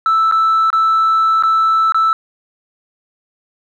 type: tone with dropouts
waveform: sine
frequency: 1318.5 Hz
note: E6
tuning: in tune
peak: -8 dBFS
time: 0.06-2.13 s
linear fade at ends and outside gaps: 1 ms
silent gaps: 0.313-0.322 / 0.703-0.729 / 1.425-1.435 / 1.922-1.945 s
effects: tanh soft clip ceiling -8 dBFS + 8-bit